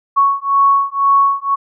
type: beating tone pair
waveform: sine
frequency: 1108.7 / 1110.7 Hz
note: C#6 / C#6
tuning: 0 / +3 cents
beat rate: 2 Hz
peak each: -13 dBFS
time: 0.16-1.56 s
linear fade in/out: 20 ms
effects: none